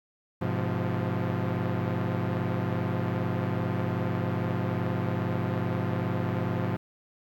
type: chord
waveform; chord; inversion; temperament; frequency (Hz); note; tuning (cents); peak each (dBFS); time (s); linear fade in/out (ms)
sawtooth; F diminished; first; equal with one note detuned; 103.83 / 126.28 / 174.61; Ab2 / Cb3 / F3; 0 / +39 / 0; -27; 0.41-6.77; 10
effects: low-pass 2000 Hz 12 dB/octave + 10-bit